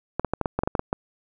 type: clicks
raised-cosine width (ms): 1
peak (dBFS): -9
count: 11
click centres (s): 0.196 / 0.247 / 0.336 / 0.413 / 0.458 / 0.59 / 0.635 / 0.675 / 0.752 / 0.794 / 0.929
effects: none